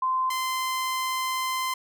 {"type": "tone pair in turn", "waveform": ["sine", "sawtooth"], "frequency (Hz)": [1036, 1036], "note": ["C6", "C6"], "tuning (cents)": [-17, -17], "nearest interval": "unison", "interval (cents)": 0, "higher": "neither", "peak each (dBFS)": -22, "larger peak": "neither", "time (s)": [[0.02, 0.3], [0.3, 1.74]], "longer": "second", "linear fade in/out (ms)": 5, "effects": []}